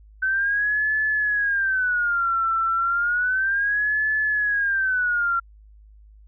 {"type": "tone with vibrato", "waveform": "sine", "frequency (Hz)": 1521, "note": "F#6", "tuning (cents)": 47, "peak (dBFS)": -19, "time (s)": [0.22, 5.4], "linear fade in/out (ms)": 10, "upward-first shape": "sine", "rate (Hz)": 0.32, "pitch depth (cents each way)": 220, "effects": ["added 52 Hz sine -46 dBFS peak until 6.27 s"]}